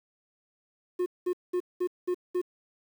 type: tone bursts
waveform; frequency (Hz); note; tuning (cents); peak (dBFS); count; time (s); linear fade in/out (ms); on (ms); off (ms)
triangle; 359.6; F#4; -49; -23; 6; 0.99-2.416; 10; 71; 200
effects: 9-bit